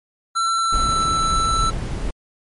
square tone with pitch glide, 1346 to 1328.2 Hz, E6 to E6, +36 to +13 cents, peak -18 dBFS, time 0.35-1.71 s, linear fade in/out 20 ms, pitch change -23 cents, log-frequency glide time 0.53-1.04 s
brown noise, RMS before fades -24 dBFS, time 0.72-2.11 s, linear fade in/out 10 ms
effects MP3 48 kbps

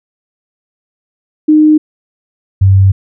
sine tone pair in turn, 306.7 / 96.6 Hz, D#4 / G2, -25 / -25 cents, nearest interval octave + minor sixth, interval 2000 cents, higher first, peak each -3 dBFS, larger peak neither, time 1.48-1.78 / 2.61-2.92 s, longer second, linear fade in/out 10 ms, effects none

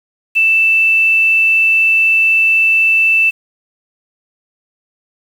sine tone with quantisation, 2652 Hz, E7, 10 cents sharp, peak -8 dBFS, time 0.35-3.31 s, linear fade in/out 20 ms, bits 6, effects none

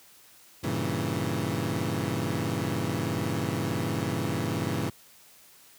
20% pulse chord, G diminished seventh, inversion none, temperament equal, 98 / 116.54 / 138.59 / 164.81 Hz, G2 / Bb2 / Db3 / Fb3, 0 / 0 / 0 / 0 cents, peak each -28 dBFS, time 0.63-4.9 s, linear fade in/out 10 ms, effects white hiss -55 dBFS RMS until 5.78 s + high-pass 60 Hz 12 dB/octave

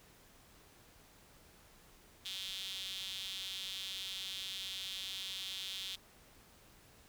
sawtooth tone with high-pass filter, 190.8 Hz, G3, 47 cents flat, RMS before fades -43 dBFS, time 2.25-5.96 s, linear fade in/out 10 ms, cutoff 3400 Hz, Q 5.1, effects pink hiss -62 dBFS RMS until 7.08 s

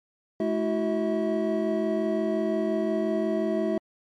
triangle tone cluster, 213.7 / 326.9 / 372.6 / 646 Hz, G#3 / E4 / F#4 / E5, +50 / -14 / +12 / -35 cents, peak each -27 dBFS, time 0.4-3.78 s, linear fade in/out 2 ms, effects MP3 64 kbps

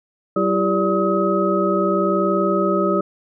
sine tone cluster, 191.5 / 337.5 / 398.3 / 580 / 1270 Hz, G3 / E4 / G4 / D5 / D#6, -40 / +41 / +28 / -22 / +35 cents, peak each -22 dBFS, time 0.36-3.01 s, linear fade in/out 5 ms, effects none

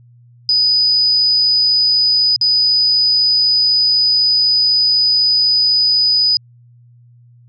sine tone with dropouts, 4978 Hz, D#8, in tune, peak -10 dBFS, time 0.49-6.37 s, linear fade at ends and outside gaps 1 ms, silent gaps 2.362-2.412 s, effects added 120 Hz sine -43 dBFS peak until 7.48 s

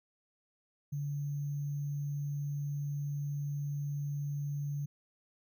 sine tone with sample-and-hold, 143.9 Hz, D3, 35 cents flat, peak -33 dBFS, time 0.92-4.86 s, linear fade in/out 10 ms, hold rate 6300 Hz, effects none

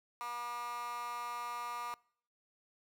15% pulse tone with high-pass filter, 240 Hz, B3, 49 cents flat, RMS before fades -41 dBFS, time 0.21-1.94 s, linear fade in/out 0 ms, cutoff 1100 Hz, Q 6.7, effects noise-tail reverb RT60 0.6 s tail -25 dB re dry

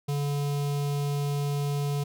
square tone with notch filter, 143.5 Hz, D3, 40 cents flat, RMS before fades -28 dBFS, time 0.08-2.04 s, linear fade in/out 10 ms, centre 1700 Hz, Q 1.2, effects none

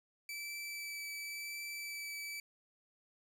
sawtooth tone with vibrato, 2314 Hz, D7, 26 cents flat, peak -38 dBFS, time 0.29-2.4 s, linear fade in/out 2 ms, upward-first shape triangle, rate 0.93 Hz, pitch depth 10 cents each way, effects none

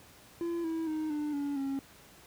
triangle tone with pitch steps, 340 / 325.4 / 311.4 / 298 / 285.2 / 273 Hz, F4 / E4 / D#4 / D4 / C#4 / C#4, -46 / -22 / +2 / +25 / +49 / -26 cents, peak -29 dBFS, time 0.41-1.79 s, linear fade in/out 0 ms, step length 230 ms, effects pink hiss -56 dBFS RMS until 2.26 s + high-pass 60 Hz 12 dB/octave

